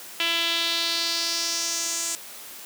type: tone with band-pass filter sweep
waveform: sawtooth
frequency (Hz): 335.2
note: E4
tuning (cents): +29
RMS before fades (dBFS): -26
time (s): 0.2-2.15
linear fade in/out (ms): 0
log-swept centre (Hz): 3000 to 7500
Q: 3.2
effects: white hiss -41 dBFS RMS until 2.65 s + high-pass 200 Hz 12 dB/octave